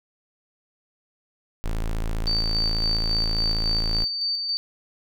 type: tone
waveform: square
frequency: 27.5 Hz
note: A0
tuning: in tune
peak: -24 dBFS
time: 1.64-4.04 s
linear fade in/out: 0 ms
type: tone with tremolo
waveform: sine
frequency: 4593 Hz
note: D8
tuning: 39 cents flat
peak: -22 dBFS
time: 2.27-4.57 s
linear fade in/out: 0 ms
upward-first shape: square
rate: 3.6 Hz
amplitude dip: 35%
effects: none